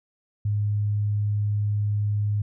sine tone, 103.83 Hz, G#2, in tune, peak -21 dBFS, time 0.45-2.42 s, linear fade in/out 5 ms, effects none

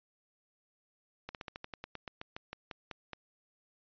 slowing click train, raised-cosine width 0.3 ms, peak -25 dBFS, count 16, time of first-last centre 1.29-3.133 s, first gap 58 ms, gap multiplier 1.1, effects resampled to 11025 Hz

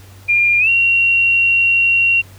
sine tone with pitch glide, 2404 to 2746 Hz, D7 to F7, +40 to -30 cents, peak -10 dBFS, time 0.28-2.22 s, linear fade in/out 20 ms, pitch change +230 cents, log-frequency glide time 0.59-0.69 s, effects added 96 Hz sine -38 dBFS peak until 2.38 s + pink hiss -45 dBFS RMS until 2.38 s

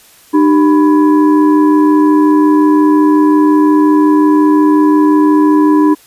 sine tone with frequency modulation, 302.2 Hz, D4, 50 cents sharp, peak -5 dBFS, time 0.33-5.95 s, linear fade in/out 20 ms, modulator 690 Hz, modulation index 0.65, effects white hiss -43 dBFS RMS until 6.06 s + resampled to 32000 Hz

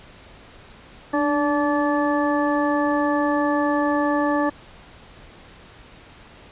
harmonic tone with a mistuned harmonic, 289.5 Hz, D4, 25 cents flat, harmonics 1 / 2 / 3 / 4 / 6, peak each -21 / -24 / -26 / -27 / -29 dBFS, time 1.13-4.5 s, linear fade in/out 10 ms, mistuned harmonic 1, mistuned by +38 cents, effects pink hiss -46 dBFS RMS until 6.51 s + resampled to 8000 Hz

